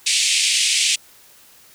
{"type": "band-pass noise", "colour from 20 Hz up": "pink", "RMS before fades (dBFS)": -18, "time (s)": [0.06, 0.96], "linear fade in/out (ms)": 10, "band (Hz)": [2300, 9200], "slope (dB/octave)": 48, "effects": ["white hiss -49 dBFS RMS until 1.74 s"]}